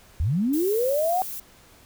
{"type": "linear sweep", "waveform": "sine", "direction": "up", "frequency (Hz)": [63.6, 758], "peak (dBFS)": -20, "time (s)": [0.2, 1.22], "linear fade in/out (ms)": 0}
{"type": "noise", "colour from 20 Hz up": "violet", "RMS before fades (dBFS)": -34, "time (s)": [0.53, 1.4], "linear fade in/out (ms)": 5}
{"effects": ["pink hiss -53 dBFS RMS until 1.85 s"]}